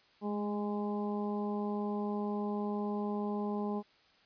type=harmonic tone with a mistuned harmonic; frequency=206.3 Hz; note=G#3; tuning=11 cents flat; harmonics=1 / 2 / 3 / 4 / 5; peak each=-34 / -38 / -46 / -42 / -46 dBFS; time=0.21-3.83 s; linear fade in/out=50 ms; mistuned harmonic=1; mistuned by=+17 cents; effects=white hiss -65 dBFS RMS until 4.25 s + resampled to 11025 Hz